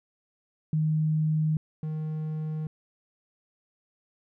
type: tone pair in turn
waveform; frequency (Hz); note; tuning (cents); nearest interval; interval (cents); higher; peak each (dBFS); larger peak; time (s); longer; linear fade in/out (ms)
sine / triangle; 155.56 / 155.56; D#3 / D#3; 0 / 0; unison; 0; neither; -22 / -27; first; 0.73-1.57 / 1.83-2.67; neither; 2
effects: none